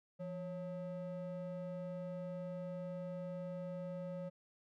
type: ring-modulated tone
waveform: triangle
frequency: 360 Hz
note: F#4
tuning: 47 cents flat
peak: -36 dBFS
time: 0.19-4.3 s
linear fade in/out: 20 ms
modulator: 189 Hz
effects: none